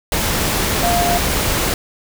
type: tone in noise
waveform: sine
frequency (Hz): 698.5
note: F5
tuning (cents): 0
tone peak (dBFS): -16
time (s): 0.83-1.18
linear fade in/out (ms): 2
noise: pink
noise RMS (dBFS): -18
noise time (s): 0.12-1.74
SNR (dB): -1
effects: none